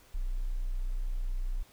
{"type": "tone", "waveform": "sine", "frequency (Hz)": 30.87, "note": "B0", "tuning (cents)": 0, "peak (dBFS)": -29, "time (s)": [0.14, 1.63], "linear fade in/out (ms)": 10, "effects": ["pink hiss -60 dBFS RMS until 1.72 s"]}